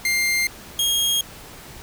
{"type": "tone pair in turn", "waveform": "sawtooth", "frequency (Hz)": [2100, 3257], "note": ["C7", "G#7"], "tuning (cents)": [6, -34], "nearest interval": "minor sixth", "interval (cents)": 760, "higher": "second", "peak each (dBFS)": -15, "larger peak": "neither", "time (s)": [[0.05, 0.47], [0.79, 1.21]], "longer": "neither", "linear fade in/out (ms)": 2, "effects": ["pink hiss -41 dBFS RMS until 1.82 s"]}